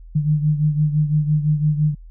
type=beating tone pair; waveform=sine; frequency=150.1 / 156 Hz; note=D3 / D#3; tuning=+38 / +5 cents; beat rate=5.9 Hz; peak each=-16 / -22 dBFS; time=0.15-1.95 s; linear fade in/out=10 ms; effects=added 41 Hz sine -37 dBFS peak until 2.1 s